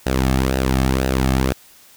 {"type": "tone with flanger", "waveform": "sawtooth", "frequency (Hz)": 65.41, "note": "C2", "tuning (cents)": 0, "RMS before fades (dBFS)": -18, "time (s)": [0.06, 1.53], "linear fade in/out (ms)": 5, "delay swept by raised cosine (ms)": [0.89, 2.09], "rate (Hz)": 2, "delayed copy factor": -0.6, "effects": ["white hiss -48 dBFS RMS until 1.96 s"]}